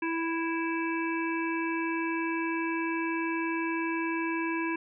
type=harmonic tone; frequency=329.6 Hz; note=E4; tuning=in tune; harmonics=1 / 3 / 5 / 7 / 8; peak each=-30 / -35 / -37 / -38 / -39 dBFS; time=0.02-4.76 s; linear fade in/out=5 ms; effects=none